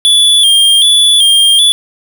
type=tone with vibrato; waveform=square; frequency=3322 Hz; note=G#7; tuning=in tune; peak=-5 dBFS; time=0.05-1.72 s; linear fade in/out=0 ms; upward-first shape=square; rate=1.3 Hz; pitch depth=62 cents each way; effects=none